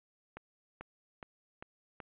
accelerating click train, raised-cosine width 0.5 ms, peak -29 dBFS, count 5, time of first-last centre 0.37-2.002 s, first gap 440 ms, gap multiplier 0.95, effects resampled to 8000 Hz

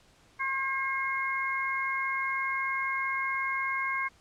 harmonic tone, 537 Hz, C5, 45 cents sharp, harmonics 2 / 3 / 4, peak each -32 / -35 / -31 dBFS, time 0.39-4.09 s, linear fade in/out 20 ms, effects pink hiss -61 dBFS RMS until 4.2 s + low-pass 8000 Hz 12 dB/octave

